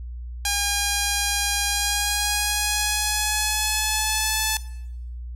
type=tone with pitch glide; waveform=5% pulse; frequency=812 to 870.3 Hz; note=G#5 to A5; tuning=-39 to -19 cents; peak=-9 dBFS; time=0.45-4.57 s; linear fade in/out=2 ms; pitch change=+120 cents; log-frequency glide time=1.68-4.39 s; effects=noise-tail reverb RT60 0.8 s tail -17 dB re dry + added 60 Hz sine -31 dBFS peak until 5.35 s